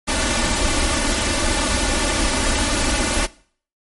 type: noise with comb filter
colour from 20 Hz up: pink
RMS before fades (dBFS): -19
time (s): 0.07-3.27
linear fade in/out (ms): 20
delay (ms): 3.4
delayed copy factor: +0.85
effects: noise-tail reverb RT60 0.5 s tail -20 dB re dry + MP3 48 kbps